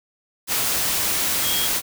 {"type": "tone in noise", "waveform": "sine", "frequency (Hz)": 3270, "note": "G#7", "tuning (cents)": -28, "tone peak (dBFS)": -25, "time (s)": [1.42, 1.69], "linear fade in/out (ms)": 50, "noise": "white", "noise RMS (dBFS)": -22, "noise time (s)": [0.47, 1.82], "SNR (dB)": -6, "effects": []}